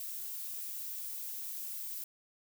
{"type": "noise", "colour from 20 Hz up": "violet", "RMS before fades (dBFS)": -41, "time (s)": [0, 2.04], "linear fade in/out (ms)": 2, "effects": []}